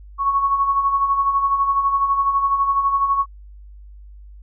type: tone with tremolo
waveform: sine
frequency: 1108 Hz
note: C#6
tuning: 1 cent flat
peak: -13 dBFS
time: 0.18-3.26 s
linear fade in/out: 50 ms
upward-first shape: sine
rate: 12 Hz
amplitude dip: 55%
effects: added 50 Hz sine -38 dBFS peak until 4.42 s